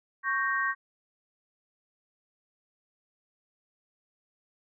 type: chord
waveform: sine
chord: G diminished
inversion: second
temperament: equal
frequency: 1108.7 / 1568 / 1864.7 Hz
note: Db6 / G6 / Bb6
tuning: 0 / 0 / 0 cents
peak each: -30 dBFS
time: 0.23-0.75 s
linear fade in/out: 50 ms
effects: none